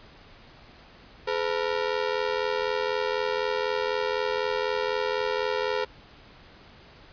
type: ring-modulated tone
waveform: sawtooth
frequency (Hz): 466.2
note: A#4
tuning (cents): 0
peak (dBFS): -18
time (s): 1.27-5.85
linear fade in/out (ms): 10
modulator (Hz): 42
effects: pink hiss -51 dBFS RMS until 7.12 s + resampled to 11025 Hz